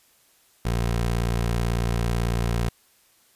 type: tone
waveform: 20% pulse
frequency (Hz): 58.1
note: A#1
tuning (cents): -5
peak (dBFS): -17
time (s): 0.65-2.69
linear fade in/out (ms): 5
effects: white hiss -60 dBFS RMS until 3.35 s + resampled to 32000 Hz